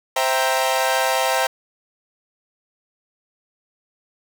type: chord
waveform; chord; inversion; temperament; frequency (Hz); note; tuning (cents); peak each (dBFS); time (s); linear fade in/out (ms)
sawtooth; C dominant seventh; none; equal; 523.3 / 659.3 / 784 / 932.3; C5 / E5 / G5 / Bb5; 0 / 0 / 0 / 0; -19 / -20 / -19 / -20; 0.16-1.47; 5
effects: none